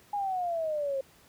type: exponential sweep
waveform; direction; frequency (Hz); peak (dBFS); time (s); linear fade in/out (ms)
sine; down; 830.6 to 530; -28; 0.13-1.01; 5
effects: pink hiss -59 dBFS RMS until 1.28 s + high-pass 60 Hz 12 dB/octave